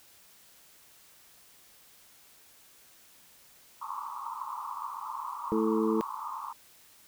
white band-pass noise, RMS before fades -38 dBFS, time 3.81-6.53 s, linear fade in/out 10 ms, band 890 to 1200 Hz, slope 96 dB/octave
harmonic tone, 110 Hz, A2, in tune, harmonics 2 / 3 / 4, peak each -29 / -29 / -29 dBFS, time 5.52-6.01 s, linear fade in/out 0 ms
effects white hiss -58 dBFS RMS until 7.07 s

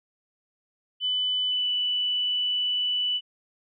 sine tone with pitch glide, 3000 to 2974 Hz, F#7 to F#7, +23 to +8 cents, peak -23 dBFS, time 1-3.21 s, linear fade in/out 50 ms, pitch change -15 cents, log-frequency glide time 1.48-1.7 s, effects none

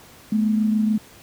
sine tone pair together, 214.3 / 241.2 Hz, A3 / B3, -45 / -41 cents, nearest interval major second, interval 204 cents, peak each -17 / -27 dBFS, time 0.32-0.98 s, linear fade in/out 5 ms, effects pink hiss -47 dBFS RMS until 1.22 s + high-pass 60 Hz 12 dB/octave

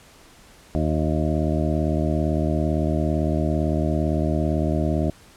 harmonic tone with a mistuned harmonic, 77.78 Hz, D#2, in tune, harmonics 1 / 2 / 3 / 4 / 5 / 7 / 8 / 9, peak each -24 / -25 / -27 / -27 / -32 / -34 / -29 / -35 dBFS, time 0.75-5.1 s, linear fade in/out 0 ms, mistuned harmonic 9, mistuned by -20 cents, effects pink hiss -50 dBFS RMS until 5.36 s + low-pass 11000 Hz 12 dB/octave

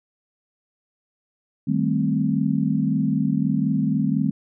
sine chord, A half-diminished seventh, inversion second, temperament equal, 155.56 / 196 / 220 / 261.6 Hz, Eb3 / G3 / A3 / C4, 0 / 0 / 0 / 0 cents, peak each -24 dBFS, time 1.67-4.31 s, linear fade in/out 10 ms, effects none

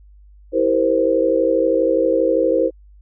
sine chord, C dominant seventh, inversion first, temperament just, 327 / 392.4 / 470.9 / 523.3 Hz, E4 / G4 / Bb4 / C5, -14 / +2 / +18 / 0 cents, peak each -20 / -23 / -19 / -17 dBFS, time 0.52-2.71 s, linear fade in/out 50 ms, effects added 50 Hz sine -43 dBFS peak until 3.01 s

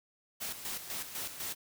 white noise with tremolo, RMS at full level -38 dBFS, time 0.4-1.55 s, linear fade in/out 20 ms, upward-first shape square, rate 4 Hz, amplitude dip 60%, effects none

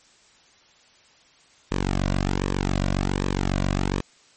sawtooth tone with flanger, 47.32 Hz, F#1, 40 cents sharp, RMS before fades -24 dBFS, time 1.71-4.01 s, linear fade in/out 10 ms, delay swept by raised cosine 1.4 to 2.35 ms, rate 1.3 Hz, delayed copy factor -0.75, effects white hiss -56 dBFS RMS until 4.36 s + MP3 32 kbps

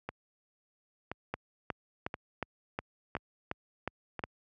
two click trains, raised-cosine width 0.5 ms, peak -21 / -18 dBFS, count 5 / 9, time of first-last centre 0.09-4.193 / 1.34-4.239 s, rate 0.975 / 2.76 Hz, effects high-pass 60 Hz 12 dB/octave

